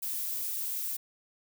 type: noise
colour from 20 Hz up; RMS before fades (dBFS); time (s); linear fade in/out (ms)
violet; -34; 0.02-0.97; 10
effects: none